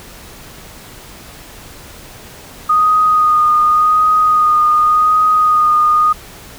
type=tone with vibrato; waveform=sine; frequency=1237 Hz; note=D#6; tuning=10 cents flat; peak=-8 dBFS; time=2.69-6.13 s; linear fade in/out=10 ms; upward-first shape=sine; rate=0.88 Hz; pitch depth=19 cents each way; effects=pink hiss -36 dBFS RMS until 6.58 s